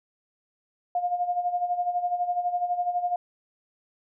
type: tone with tremolo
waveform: sine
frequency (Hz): 710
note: F5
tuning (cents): +28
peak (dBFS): -21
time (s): 0.95-3.16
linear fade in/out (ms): 2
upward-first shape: sine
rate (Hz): 12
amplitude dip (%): 70
effects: none